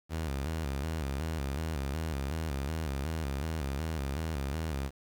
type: tone with vibrato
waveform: sawtooth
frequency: 74.2 Hz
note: D2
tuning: 18 cents sharp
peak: -28 dBFS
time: 0.09-4.91 s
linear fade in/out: 50 ms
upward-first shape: square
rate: 2.7 Hz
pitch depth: 140 cents each way
effects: 9-bit